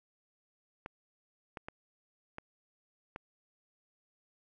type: clicks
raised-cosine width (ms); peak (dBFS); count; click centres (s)
0.5; -26; 5; 0.861 / 1.572 / 1.685 / 2.384 / 3.161
effects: none